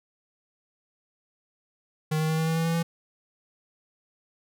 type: tone with pitch steps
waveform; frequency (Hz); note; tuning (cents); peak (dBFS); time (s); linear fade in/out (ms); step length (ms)
square; 155.56 / 157.19 / 158.83 / 160.49 / 162.17 / 163.86 / 165.57 / 167.3; D#3 / D#3 / D#3 / E3 / E3 / E3 / E3 / E3; 0 / +18 / +36 / -46 / -28 / -10 / +8 / +26; -24; 2.11-2.83; 10; 90
effects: none